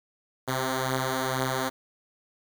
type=beating tone pair; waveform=5% pulse; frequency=130.2 / 132.3 Hz; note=C3 / C3; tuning=-8 / +20 cents; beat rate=2.1 Hz; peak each=-16 / -21 dBFS; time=0.47-1.7 s; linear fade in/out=20 ms; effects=8-bit